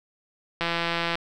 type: click train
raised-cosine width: 0.3 ms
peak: -10 dBFS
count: 93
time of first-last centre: 0.61-1.154 s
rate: 169 Hz
effects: none